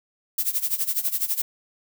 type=noise with tremolo; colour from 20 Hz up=violet; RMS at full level=-22 dBFS; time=0.38-1.42 s; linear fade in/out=5 ms; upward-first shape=sine; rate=12 Hz; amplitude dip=85%; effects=none